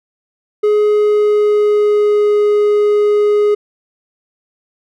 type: tone with pitch glide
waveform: triangle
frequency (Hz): 420 to 416.1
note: G#4 to G#4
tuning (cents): +19 to +3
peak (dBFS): -7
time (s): 0.63-3.55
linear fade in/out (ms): 10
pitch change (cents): -16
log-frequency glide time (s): 0.82-2.36
effects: none

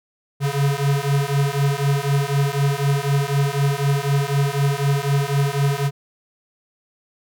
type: beating tone pair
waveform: square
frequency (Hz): 138.59 / 142.59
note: C#3 / C#3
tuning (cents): 0 / +49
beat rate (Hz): 4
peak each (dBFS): -21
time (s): 0.4-5.91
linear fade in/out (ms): 50
effects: none

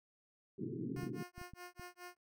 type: band-pass noise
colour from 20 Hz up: white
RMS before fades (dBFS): -42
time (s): 0.58-1.23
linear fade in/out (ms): 5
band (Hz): 110 to 410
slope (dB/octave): 96
type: tone with tremolo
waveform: 10% pulse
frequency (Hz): 356.3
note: F4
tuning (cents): +35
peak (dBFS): -39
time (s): 0.96-2.17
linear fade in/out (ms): 2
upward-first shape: sine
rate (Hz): 4.8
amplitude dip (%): 100
type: clicks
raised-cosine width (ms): 5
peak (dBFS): -39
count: 6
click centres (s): 0.969 / 1.033 / 1.38 / 1.415 / 1.536 / 1.796
effects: none

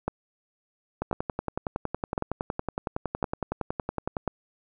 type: two click trains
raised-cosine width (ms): 1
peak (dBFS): -14 / -12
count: 35 / 5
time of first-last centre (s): 1.02-4.168 / 0.08-4.277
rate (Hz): 10.8 / 0.953
effects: none

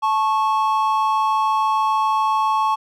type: tone pair together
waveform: triangle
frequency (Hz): 873.1 / 1100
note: A5 / C#6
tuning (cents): -14 / -14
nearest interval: major third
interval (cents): 400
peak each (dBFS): -17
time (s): 0.02-2.76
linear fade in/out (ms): 20
effects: none

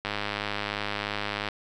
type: click train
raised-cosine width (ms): 0.3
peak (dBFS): -13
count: 149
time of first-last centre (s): 0.05-1.487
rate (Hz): 103
effects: none

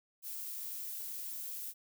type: noise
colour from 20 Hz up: violet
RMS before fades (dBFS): -42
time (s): 0.22-1.74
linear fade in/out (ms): 50
effects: none

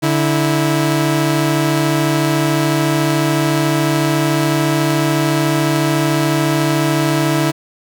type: tone pair together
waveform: sawtooth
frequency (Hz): 146.06 / 326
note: D3 / E4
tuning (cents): -9 / -19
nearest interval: octave + major second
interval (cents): 1390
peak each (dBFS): -12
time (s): 0.02-7.52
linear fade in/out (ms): 20
effects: none

